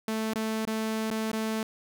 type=tone with dropouts; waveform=sawtooth; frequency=220 Hz; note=A3; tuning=in tune; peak=-24 dBFS; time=0.08-1.63 s; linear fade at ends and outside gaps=2 ms; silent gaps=0.336-0.357 / 0.652-0.673 / 1.103-1.11 / 1.316-1.331 s; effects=none